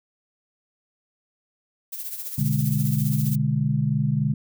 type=noise with tremolo; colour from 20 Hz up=violet; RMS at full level=-31 dBFS; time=1.92-3.36 s; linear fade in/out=10 ms; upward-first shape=sine; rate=15 Hz; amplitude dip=55%
type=chord; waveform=sine; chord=G# diminished; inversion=first; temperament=equal; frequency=123.47 / 146.83 / 207.7 Hz; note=B2 / D3 / G#3; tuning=0 / 0 / 0 cents; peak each=-25 / -22 / -26 dBFS; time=2.38-4.34 s; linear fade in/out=5 ms
effects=none